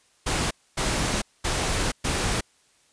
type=noise bursts at uneven times; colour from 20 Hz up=pink; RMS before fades=-25 dBFS; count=4; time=0.26-0.51 / 0.77-1.22 / 1.44-1.92 / 2.04-2.41 s; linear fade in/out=10 ms; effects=white hiss -62 dBFS RMS until 2.92 s + resampled to 22050 Hz